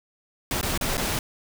pink noise with dropouts, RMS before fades -26 dBFS, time 0.51-1.19 s, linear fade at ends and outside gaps 1 ms, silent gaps 0.612-0.629 / 0.776-0.811 / 0.97-0.978 s, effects none

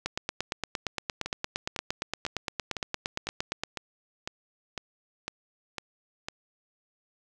two click trains, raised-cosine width 0.2 ms, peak -12 / -16 dBFS, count 32 / 11, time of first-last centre 0.06-3.636 / 1.26-6.285 s, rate 8.67 / 1.99 Hz, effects none

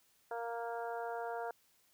harmonic tone, 233.1 Hz, A#3, in tune, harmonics 2 / 3 / 4 / 5 / 6 / 7, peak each -42 / -41 / -45 / -56 / -48 / -54 dBFS, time 0.31-1.51 s, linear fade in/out 2 ms, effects white hiss -71 dBFS RMS until 1.93 s

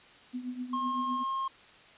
sine tone with tremolo, 249.8 Hz, B3, 20 cents sharp, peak -31 dBFS, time 0.33-1.24 s, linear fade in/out 20 ms, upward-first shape triangle, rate 7.9 Hz, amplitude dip 80%
triangle tone, 1071 Hz, C6, 40 cents sharp, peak -28 dBFS, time 0.73-1.48 s, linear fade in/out 5 ms
effects white hiss -55 dBFS RMS until 1.97 s + resampled to 8000 Hz

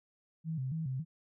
sine tone with vibrato, 145.1 Hz, D3, 21 cents flat, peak -33 dBFS, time 0.44-1.05 s, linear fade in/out 50 ms, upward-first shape square, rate 3.6 Hz, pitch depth 180 cents each way, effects none

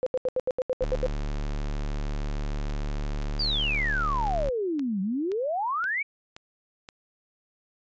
sine tone bursts, 511 Hz, C5, 41 cents flat, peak -22 dBFS, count 10, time 0.03-1.063 s, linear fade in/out 0 ms, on 34 ms, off 77 ms
square tone, 36.59 Hz, D1, 6 cents flat, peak -28 dBFS, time 0.81-4.5 s, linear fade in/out 10 ms
click train, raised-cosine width 0.2 ms, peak -25 dBFS, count 9, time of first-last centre 2.7-6.888 s, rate 1.91 Hz
sine exponential two-way sweep, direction down then up, 4895 to 183.6 to 2350 Hz, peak -25 dBFS, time 3.39-6.03 s, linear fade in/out 10 ms, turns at 5.01 s
effects resampled to 16000 Hz

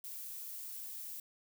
violet noise, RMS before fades -45 dBFS, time 0.04-1.2 s, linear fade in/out 2 ms, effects none

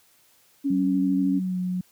sine tone with vibrato, 277.2 Hz, C#4, in tune, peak -21 dBFS, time 0.64-1.4 s, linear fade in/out 20 ms, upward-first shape square, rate 13 Hz, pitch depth 19 cents each way
sine tone with pitch glide, 189.7 to 182.08 Hz, F#3 to F#3, +43 to -28 cents, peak -24 dBFS, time 0.7-1.81 s, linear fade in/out 5 ms, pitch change -71 cents, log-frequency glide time 1.33-1.58 s
effects white hiss -60 dBFS RMS until 1.91 s + high-pass 60 Hz 12 dB/octave

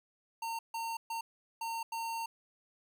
square tone bursts at uneven times, 913 Hz, A#5, 36 cents flat, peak -36 dBFS, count 5, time 0.42-0.59 / 0.74-0.97 / 1.1-1.21 / 1.61-1.83 / 1.92-2.26 s, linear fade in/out 5 ms, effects none

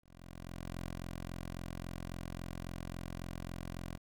10% pulse tone with ADSR envelope, 43.65 Hz, F1, in tune, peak -31 dBFS, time 0.01-3.98 s, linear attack 840 ms, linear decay 110 ms, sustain -2 dB, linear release 22 ms, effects 12-bit

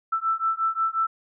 sine beating tone pair, 1324 / 1329.6 Hz, E6 / E6, +7 / +15 cents, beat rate 5.6 Hz, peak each -25 dBFS, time 0.12-1.07 s, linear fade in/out 10 ms, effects none

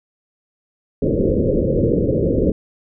white low-pass noise, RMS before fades -17 dBFS, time 1.02-2.52 s, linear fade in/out 2 ms, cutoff 550 Hz, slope 96 dB/octave, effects none

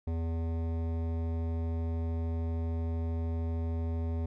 sine tone with hard clipping, 82.41 Hz, E2, in tune, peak -32 dBFS, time 0.07-4.26 s, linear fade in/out 5 ms, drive 15 dB, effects none

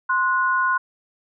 sine tone pair together, 1046.5 / 1462.6 Hz, C6 / F#6, 0 / -20 cents, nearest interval tritone, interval 580 cents, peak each -20 dBFS, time 0.09-0.78 s, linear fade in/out 10 ms, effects none

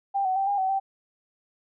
sine tone with pitch steps, 791 / 750 / 780 / 808 / 759 / 778 Hz, G5 / F#5 / G5 / G#5 / F#5 / G5, +15 / +23 / -9 / -48 / +44 / -13 cents, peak -22 dBFS, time 0.14-0.8 s, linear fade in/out 20 ms, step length 110 ms, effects none

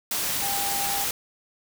sine tone in noise, 799 Hz, G5, 33 cents sharp, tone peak -30 dBFS, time 0.42-1.04 s, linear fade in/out 2 ms, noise white, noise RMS -27 dBFS, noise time 0.11-1.11 s, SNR -6 dB, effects none

